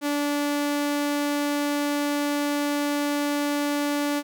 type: tone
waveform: sawtooth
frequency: 290 Hz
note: D4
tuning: 22 cents flat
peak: -19 dBFS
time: 0.01-4.23 s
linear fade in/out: 50 ms
effects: none